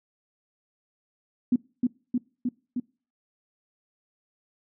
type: tone with echo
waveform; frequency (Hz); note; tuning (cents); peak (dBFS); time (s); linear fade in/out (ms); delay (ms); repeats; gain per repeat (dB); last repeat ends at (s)
sine; 246.9; B3; 0; -17; 1.52-1.56; 5; 310; 4; -2; 2.8
effects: noise-tail reverb RT60 0.4 s tail -24 dB re dry